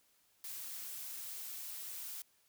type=noise; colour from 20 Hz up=blue; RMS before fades=-45 dBFS; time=0.44-2.22 s; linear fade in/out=2 ms; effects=white hiss -72 dBFS RMS until 2.48 s